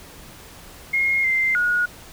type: tone with pitch steps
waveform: sine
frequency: 2146 / 2086 / 1448 Hz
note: C7 / C7 / F#6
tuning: +43 / -6 / -38 cents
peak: -17 dBFS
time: 0.93-1.86 s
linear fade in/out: 10 ms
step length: 310 ms
effects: pink hiss -43 dBFS RMS until 2.12 s